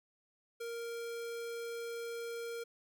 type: tone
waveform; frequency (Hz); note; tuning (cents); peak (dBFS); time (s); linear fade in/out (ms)
square; 466.2; A#4; 0; -40; 0.6-2.64; 10
effects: none